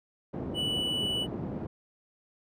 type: band-pass noise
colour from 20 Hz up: pink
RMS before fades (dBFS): -36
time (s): 0.33-1.67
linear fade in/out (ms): 10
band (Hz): 120 to 450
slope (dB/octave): 12
type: tone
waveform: triangle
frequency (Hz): 2960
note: F#7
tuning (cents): 0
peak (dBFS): -27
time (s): 0.54-1.27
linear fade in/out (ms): 50
effects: none